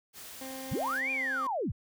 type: noise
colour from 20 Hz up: white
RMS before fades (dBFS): -46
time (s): 0.13-1.02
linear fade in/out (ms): 50
type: tone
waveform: 20% pulse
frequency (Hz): 264.1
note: C4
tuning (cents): +16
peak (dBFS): -35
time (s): 0.41-1.47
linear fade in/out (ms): 2
type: linear two-way sweep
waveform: sine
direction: up then down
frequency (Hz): 49 to 2460 to 49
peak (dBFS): -29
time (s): 0.71-1.72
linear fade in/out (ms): 10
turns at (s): 1.11
effects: none